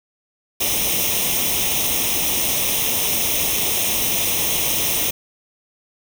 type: noise with comb filter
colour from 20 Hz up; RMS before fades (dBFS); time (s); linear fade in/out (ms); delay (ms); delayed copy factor
white; -20; 0.6-5.11; 10; 0.33; +0.75
effects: none